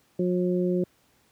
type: harmonic tone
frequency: 180 Hz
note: F#3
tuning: 47 cents flat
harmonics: 1 / 2 / 3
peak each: -25 / -25 / -32 dBFS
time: 0.19-0.84 s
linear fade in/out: 5 ms
effects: pink hiss -64 dBFS RMS until 1.31 s + high-pass 80 Hz 12 dB/octave